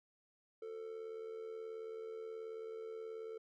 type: tone with amplitude modulation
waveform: triangle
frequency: 444.9 Hz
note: A4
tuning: 19 cents sharp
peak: -39 dBFS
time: 0.62-3.38 s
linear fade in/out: 5 ms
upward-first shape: sine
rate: 78.6 Hz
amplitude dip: 60%
effects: none